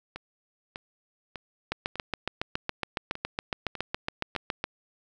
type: two click trains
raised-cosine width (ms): 0.3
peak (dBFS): -12 / -21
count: 22 / 8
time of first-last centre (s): 1.72-4.641 / 0.16-4.352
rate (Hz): 7.19 / 1.67
effects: none